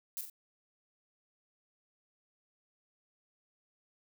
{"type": "noise with echo", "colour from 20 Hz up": "violet", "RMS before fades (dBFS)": -38, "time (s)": [0.17, 0.21], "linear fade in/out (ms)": 0, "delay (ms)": 44, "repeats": 2, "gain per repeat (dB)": -6, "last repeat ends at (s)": 0.298, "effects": []}